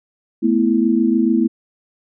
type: chord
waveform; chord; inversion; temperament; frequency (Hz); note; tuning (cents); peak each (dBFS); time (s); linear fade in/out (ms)
sine; A suspended second; none; equal; 220 / 246.9 / 329.6; A3 / B3 / E4; 0 / 0 / 0; -17; 0.42-1.48; 20
effects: none